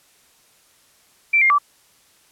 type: tone with pitch steps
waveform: sine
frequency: 2343 / 2120 / 1159 Hz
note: D7 / C7 / D6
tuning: -5 / +22 / -23 cents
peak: -12 dBFS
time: 1.33-1.585 s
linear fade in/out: 10 ms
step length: 85 ms
effects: white hiss -56 dBFS RMS until 2.31 s + low-pass 12000 Hz 12 dB/octave